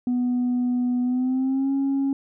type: tone with pitch glide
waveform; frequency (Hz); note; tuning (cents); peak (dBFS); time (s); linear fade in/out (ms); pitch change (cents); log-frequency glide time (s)
sine; 246.9 to 274; B3 to C#4; 0 to -20; -18; 0.07-2.13; 2; +180; 1.02-1.72
effects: tanh soft clip ceiling -18 dBFS